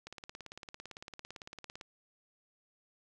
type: click train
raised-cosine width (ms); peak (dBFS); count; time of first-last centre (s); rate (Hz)
0.2; -28; 32; 0.07-1.812; 17.8
effects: none